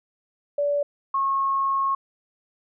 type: tone pair in turn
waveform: sine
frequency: 577 / 1089.2 Hz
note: D5 / C#6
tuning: -31 / -31 cents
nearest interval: major seventh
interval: 1100 cents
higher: second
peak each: -20 dBFS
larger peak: neither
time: 0.58-0.83 / 1.14-1.95 s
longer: second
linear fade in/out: 5 ms
effects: none